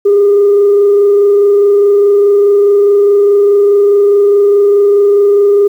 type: tone with frequency modulation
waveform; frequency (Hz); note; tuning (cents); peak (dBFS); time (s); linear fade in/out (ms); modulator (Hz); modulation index
sine; 405.5; G#4; -41; -3; 0.05-5.68; 10; 24.8; 0.27
effects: tanh soft clip ceiling -1 dBFS + 7-bit